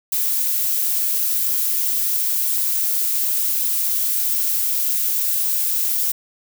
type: noise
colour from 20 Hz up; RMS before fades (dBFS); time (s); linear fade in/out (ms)
violet; -20; 0.12-6.12; 5
effects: none